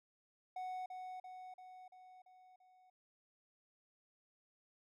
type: tone with echo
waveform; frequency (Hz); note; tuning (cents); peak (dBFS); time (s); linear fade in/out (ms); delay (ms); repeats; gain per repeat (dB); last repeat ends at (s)
triangle; 740; F#5; 0; -39; 0.56-0.86; 5; 340; 6; -4; 2.9
effects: none